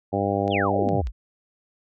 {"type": "harmonic tone", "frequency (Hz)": 99.6, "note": "G2", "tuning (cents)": 28, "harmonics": [1, 2, 3, 4, 5, 6, 7, 8], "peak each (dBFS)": [-29, -29, -29, -29, -29, -29, -29, -29], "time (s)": [0.12, 1.02], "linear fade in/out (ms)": 20}
{"type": "clicks", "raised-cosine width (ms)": 0.2, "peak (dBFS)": -25, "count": 3, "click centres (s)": [0.479, 0.889, 1.071]}
{"type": "exponential sweep", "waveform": "sine", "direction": "down", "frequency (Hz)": [3700, 41.2], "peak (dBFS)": -24, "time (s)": [0.5, 1.12], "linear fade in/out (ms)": 50}
{"effects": []}